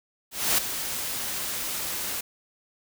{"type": "noise with ADSR envelope", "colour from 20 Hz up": "white", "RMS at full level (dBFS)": -21, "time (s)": [0.31, 2.21], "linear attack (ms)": 270, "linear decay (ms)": 8, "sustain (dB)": -10, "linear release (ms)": 8, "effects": []}